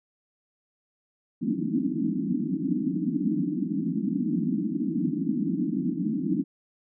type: band-pass noise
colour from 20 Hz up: white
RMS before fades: -27 dBFS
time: 1.41-6.44 s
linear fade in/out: 20 ms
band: 160 to 320 Hz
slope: 96 dB/octave
effects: none